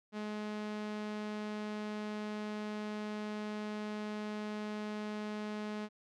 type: tone with low-pass filter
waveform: sawtooth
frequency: 211.3 Hz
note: G#3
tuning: 30 cents sharp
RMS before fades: -40 dBFS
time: 0.12-5.89 s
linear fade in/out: 50 ms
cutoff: 4700 Hz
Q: 0.65
effects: none